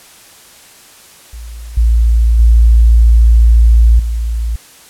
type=tone with level steps; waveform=sine; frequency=57 Hz; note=A#1; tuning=38 cents flat; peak=-25 / -6 / -3 / -13 dBFS; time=1.33-4.56 s; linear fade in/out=5 ms; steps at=1.77 / 2.39 / 3.99 s; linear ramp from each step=5 ms; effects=white hiss -40 dBFS RMS until 4.89 s + low-pass 12000 Hz 12 dB/octave